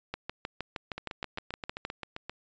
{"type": "two click trains", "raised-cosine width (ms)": 0.3, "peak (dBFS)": [-18, -21], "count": [12, 11], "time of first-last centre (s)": [[0.14, 1.851], [0.98, 2.296]], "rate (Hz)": [6.43, 7.6], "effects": ["resampled to 16000 Hz"]}